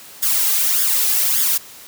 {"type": "noise with flanger", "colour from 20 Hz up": "blue", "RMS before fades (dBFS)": -17, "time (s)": [0.22, 1.58], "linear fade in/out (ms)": 10, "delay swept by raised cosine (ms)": [0.58, 2.48], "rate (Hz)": 1.7, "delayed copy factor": 0.8, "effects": ["white hiss -40 dBFS RMS until 1.87 s", "high-pass 80 Hz 12 dB/octave"]}